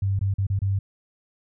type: tone with dropouts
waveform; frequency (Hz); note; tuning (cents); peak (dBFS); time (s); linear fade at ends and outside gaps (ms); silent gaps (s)
sine; 98; G2; 0; -20; 0.02-0.79; 5; 0.192-0.211 / 0.34-0.383 / 0.468-0.5 / 0.591-0.618
effects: none